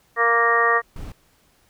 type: harmonic tone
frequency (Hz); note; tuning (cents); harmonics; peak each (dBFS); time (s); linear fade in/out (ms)
233.1; A#3; 0; 2 / 3 / 4 / 5 / 6 / 7 / 8; -23 / -26 / -29 / -19 / -30 / -31 / -19; 0.16-0.82; 50
type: noise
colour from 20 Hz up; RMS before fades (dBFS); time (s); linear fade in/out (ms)
brown; -33; 0.96-1.12; 2
effects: pink hiss -60 dBFS RMS until 1.69 s